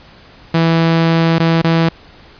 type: tone with dropouts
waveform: sawtooth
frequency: 164.81 Hz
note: E3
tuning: in tune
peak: -6 dBFS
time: 0.54-1.89 s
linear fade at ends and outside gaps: 5 ms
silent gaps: 1.385-1.398 / 1.618-1.642 s
effects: pink hiss -42 dBFS RMS until 2.39 s + resampled to 11025 Hz